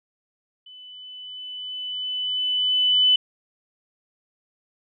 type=tone with level ramp; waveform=sine; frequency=3001 Hz; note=F#7; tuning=24 cents sharp; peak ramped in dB=-42 to -13 dBFS; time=0.66-3.16 s; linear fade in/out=5 ms; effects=none